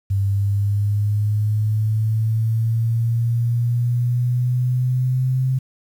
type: linear sweep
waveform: sine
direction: up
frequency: 98 to 130.81 Hz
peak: -16 dBFS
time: 0.1-5.59 s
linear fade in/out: 10 ms
effects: 8-bit